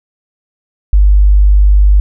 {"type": "tone", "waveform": "sine", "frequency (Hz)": 50, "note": "G1", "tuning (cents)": 35, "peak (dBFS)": -3, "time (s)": [0.93, 2], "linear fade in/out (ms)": 0, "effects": []}